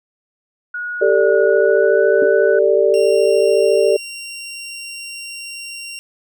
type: tone with pitch glide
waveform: sine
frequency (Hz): 1452 to 1491.1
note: F#6 to F#6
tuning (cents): -33 to +13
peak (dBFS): -22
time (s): 0.74-2.59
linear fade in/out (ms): 5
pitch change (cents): +46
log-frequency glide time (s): 1.42-2.06
type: chord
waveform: sine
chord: G suspended second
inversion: none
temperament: equal with one note detuned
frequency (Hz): 392 / 445.9 / 587.3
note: G4 / A4 / D5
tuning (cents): 0 / +23 / 0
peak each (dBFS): -15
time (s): 1.01-3.97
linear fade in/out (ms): 10
type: tone with exponential decay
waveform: sine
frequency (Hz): 293.7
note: D4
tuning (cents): 0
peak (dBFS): -17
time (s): 2.22-2.31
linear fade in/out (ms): 2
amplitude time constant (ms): 19
type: tone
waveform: 20% pulse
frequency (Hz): 2761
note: F7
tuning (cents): -20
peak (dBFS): -24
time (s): 2.94-5.99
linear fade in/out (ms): 0
effects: none